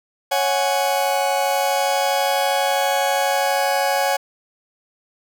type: chord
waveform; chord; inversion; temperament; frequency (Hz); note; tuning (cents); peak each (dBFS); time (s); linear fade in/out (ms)
40% pulse; C# suspended fourth; none; just; 554.4 / 739.2 / 831.5; C#5 / F#5 / G#5; 0 / -2 / +2; -21; 0.31-4.17; 10
effects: none